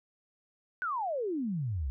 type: exponential sweep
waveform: sine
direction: down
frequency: 1536 to 61.4 Hz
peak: -30 dBFS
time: 0.82-1.9 s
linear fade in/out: 0 ms
effects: none